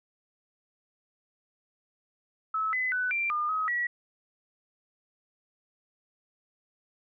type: tone with pitch steps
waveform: sine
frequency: 1298 / 2018 / 1496 / 2362 / 1210 / 1270 / 1929 Hz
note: E6 / B6 / F#6 / D7 / D#6 / D#6 / B6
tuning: -27 / +37 / +19 / +9 / -49 / +35 / -41 cents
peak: -26 dBFS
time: 2.54-3.87 s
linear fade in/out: 5 ms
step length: 190 ms
effects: none